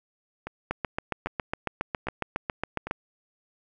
two click trains, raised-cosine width 0.5 ms, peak -19 / -12 dBFS, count 4 / 17, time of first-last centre 0.47-2.87 / 0.71-2.911 s, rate 1.25 / 7.27 Hz, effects none

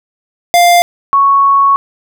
square / sine tone pair in turn, 698.5 / 1108.8 Hz, F5 / C#6, 0 / 0 cents, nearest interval minor sixth, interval 800 cents, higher second, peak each -5 dBFS, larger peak neither, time 0.54-0.82 / 1.13-1.76 s, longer second, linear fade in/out 0 ms, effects none

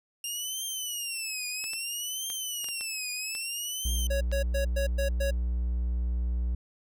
15% pulse tone with vibrato, 2794 Hz, F7, in tune, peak -25 dBFS, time 0.24-4.07 s, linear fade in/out 2 ms, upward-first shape triangle, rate 0.61 Hz, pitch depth 230 cents each way
clicks, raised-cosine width 0.2 ms, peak -25 dBFS, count 8, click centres 1.641 / 1.734 / 2.301 / 2.644 / 2.687 / 2.81 / 3.351 / 4.316 s
triangle tone, 60 Hz, B1, 49 cents flat, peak -24 dBFS, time 3.85-6.55 s, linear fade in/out 5 ms
square tone bursts, 555 Hz, C#5, 2 cents sharp, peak -29 dBFS, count 6, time 4.1-5.31 s, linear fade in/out 10 ms, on 110 ms, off 110 ms
effects none

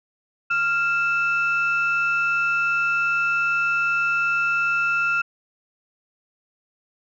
sine tone pair together, 1391.3 / 2637 Hz, F6 / E7, -7 / 0 cents, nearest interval major seventh, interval 1107 cents, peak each -19 / -23 dBFS, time 0.5-5.22 s, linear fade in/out 10 ms, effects tanh soft clip ceiling -13 dBFS

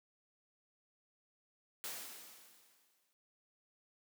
white noise with exponential decay, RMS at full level -42 dBFS, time 1.84-3.13 s, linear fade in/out 0 ms, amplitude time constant 280 ms, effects high-pass 200 Hz 12 dB/octave

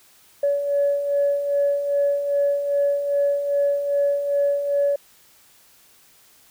sine beating tone pair, 566 / 568.5 Hz, C#5 / C#5, +36 / +44 cents, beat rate 2.5 Hz, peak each -26 / -18 dBFS, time 0.43-4.96 s, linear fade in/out 5 ms, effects tanh soft clip ceiling -12 dBFS + white hiss -54 dBFS RMS until 6.5 s

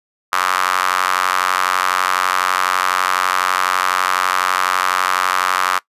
square tone with high-pass filter, 46 Hz, F#1, 9 cents flat, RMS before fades -17 dBFS, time 0.32-5.79 s, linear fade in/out 10 ms, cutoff 1200 Hz, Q 4.1, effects noise-tail reverb RT60 0.1 s tail -21 dB re dry + resampled to 32000 Hz

